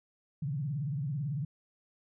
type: tone with vibrato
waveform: sine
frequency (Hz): 142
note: C#3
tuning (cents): +42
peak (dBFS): -31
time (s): 0.42-1.45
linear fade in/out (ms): 5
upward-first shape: triangle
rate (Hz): 18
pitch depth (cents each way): 260
effects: none